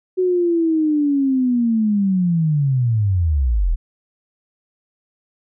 sine linear sweep, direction down, 372.8 to 35.52 Hz, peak -14 dBFS, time 0.17-3.76 s, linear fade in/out 20 ms, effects none

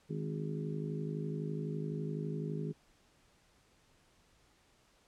harmonic tone with a mistuned harmonic, 51.91 Hz, G#1, in tune, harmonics 3 / 4 / 5 / 6 / 7 / 8, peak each -37 / -44 / -45 / -53 / -46 / -44 dBFS, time 0.09-2.73 s, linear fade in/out 20 ms, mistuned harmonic 6, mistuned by -16 cents, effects pink hiss -68 dBFS RMS until 5.07 s + low-pass 9000 Hz 12 dB/octave

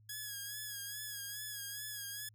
5% pulse tone with vibrato, 1668 Hz, G#6, 7 cents sharp, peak -31 dBFS, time 0.09-2.29 s, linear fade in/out 5 ms, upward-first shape sine, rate 2.4 Hz, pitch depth 52 cents each way, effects added 107 Hz sine -61 dBFS peak until 2.34 s

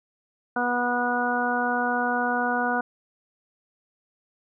harmonic tone, 244.2 Hz, B3, 19 cents flat, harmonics 1 / 2 / 3 / 4 / 5 / 6, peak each -29 / -31 / -27 / -31 / -33 / -27 dBFS, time 0.56-2.81 s, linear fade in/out 5 ms, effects none

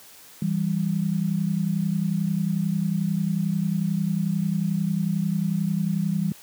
sine tone pair together, 164.82 / 196 Hz, E3 / G3, 0 / 0 cents, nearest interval minor third, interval 300 cents, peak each -24 dBFS, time 0.42-6.32 s, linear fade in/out 2 ms, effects white hiss -48 dBFS RMS until 6.42 s + high-pass 80 Hz 12 dB/octave

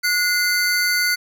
square tone cluster, 1452 / 2070 / 4537 Hz, F#6 / C7 / C#8, -33 / -19 / +39 cents, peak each -22 dBFS, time 0.03-1.16 s, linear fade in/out 20 ms, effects none

